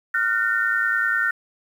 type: tone cluster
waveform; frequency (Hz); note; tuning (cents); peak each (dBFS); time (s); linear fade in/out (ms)
sine; 1401 / 1511 / 1822; F6 / F#6 / A#6; +5 / +36 / -40; -23; 0.14-1.31; 5
effects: 8-bit